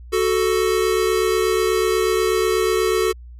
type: tone pair together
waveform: square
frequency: 371.8 / 440 Hz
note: F#4 / A4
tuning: +8 / 0 cents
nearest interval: minor third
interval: 292 cents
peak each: -20 dBFS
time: 0.12-3.13 s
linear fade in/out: 20 ms
effects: added 60 Hz sine -36 dBFS peak until 3.39 s + resampled to 32000 Hz